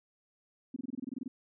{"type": "tone bursts", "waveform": "sine", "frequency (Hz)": 257.4, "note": "C4", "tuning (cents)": -28, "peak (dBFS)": -34, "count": 12, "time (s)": [0.74, 1.28], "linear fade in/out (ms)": 5, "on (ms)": 23, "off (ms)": 24, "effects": []}